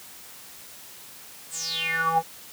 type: tone with band-pass filter sweep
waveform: square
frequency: 164 Hz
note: E3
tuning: 9 cents flat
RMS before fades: -26 dBFS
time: 1.5-2.23 s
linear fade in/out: 50 ms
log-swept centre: 8900 to 660 Hz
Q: 9.9
effects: white hiss -45 dBFS RMS until 2.52 s + high-pass 60 Hz 12 dB/octave